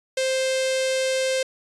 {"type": "tone with notch filter", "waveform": "sawtooth", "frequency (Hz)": 524, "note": "C5", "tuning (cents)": 2, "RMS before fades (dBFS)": -23, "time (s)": [0.17, 1.43], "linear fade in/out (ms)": 5, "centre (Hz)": 1100, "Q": 0.93, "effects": ["resampled to 22050 Hz"]}